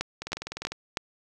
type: two click trains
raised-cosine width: 0.2 ms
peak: -10 / -17 dBFS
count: 4 / 11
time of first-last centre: 0.01-0.972 / 0.22-0.72 s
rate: 3.12 / 20 Hz
effects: none